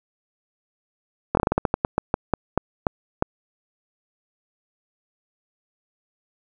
slowing click train, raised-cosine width 1 ms, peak -4 dBFS, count 16, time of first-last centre 1.35-3.224 s, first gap 22 ms, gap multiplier 1.22, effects none

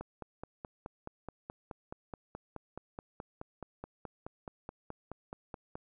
click train, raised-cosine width 1 ms, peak -27 dBFS, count 28, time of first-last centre 0.01-5.755 s, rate 4.7 Hz, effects none

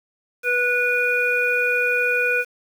harmonic tone, 489.8 Hz, B4, 14 cents flat, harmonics 1 / 3 / 5, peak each -24 / -21 / -21 dBFS, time 0.43-2.45 s, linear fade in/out 50 ms, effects 7-bit

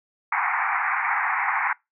pink band-pass noise, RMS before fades -24 dBFS, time 0.32-1.73 s, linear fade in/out 5 ms, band 770 to 2300 Hz, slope 96 dB/octave, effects noise-tail reverb RT60 0.2 s tail -24 dB re dry

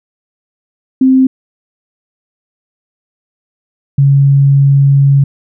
sine tone pair in turn, 261.6 / 139.06 Hz, C4 / C#3, 0 / +6 cents, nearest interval major seventh, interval 1094 cents, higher first, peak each -4 dBFS, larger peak neither, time 1.01-1.27 / 3.98-5.24 s, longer second, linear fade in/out 5 ms, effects none

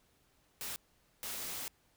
white noise bursts at uneven times, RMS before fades -41 dBFS, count 2, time 0.61-0.76 / 1.23-1.68 s, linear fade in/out 0 ms, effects pink hiss -71 dBFS RMS until 1.96 s

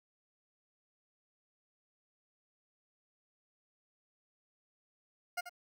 20% pulse tone with echo, 710 Hz, F5, 28 cents sharp, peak -29 dBFS, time 5.37-5.41 s, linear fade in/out 10 ms, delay 85 ms, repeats 1, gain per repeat -10 dB, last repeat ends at 5.495 s, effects none

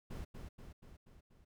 brown noise with echo, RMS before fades -44 dBFS, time 0.1-0.25 s, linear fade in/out 10 ms, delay 240 ms, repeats 5, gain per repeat -4 dB, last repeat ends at 1.45 s, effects none

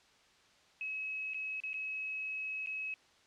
sine tone with dropouts, 2566 Hz, E7, 47 cents flat, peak -36 dBFS, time 0.81-2.94 s, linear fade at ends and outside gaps 1 ms, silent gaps 1.336-1.344 / 1.602-1.636 / 1.732-1.741 / 2.661-2.671 s, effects white hiss -65 dBFS RMS until 3.26 s + low-pass 5000 Hz 12 dB/octave

